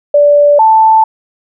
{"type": "tone pair in turn", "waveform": "sine", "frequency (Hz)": [582, 881.6], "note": ["D5", "A5"], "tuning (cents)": [-16, 3], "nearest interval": "perfect fifth", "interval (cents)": 719, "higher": "second", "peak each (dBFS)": -3, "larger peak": "neither", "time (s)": [[0.14, 0.59], [0.59, 1.04]], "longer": "neither", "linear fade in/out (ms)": 5, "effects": []}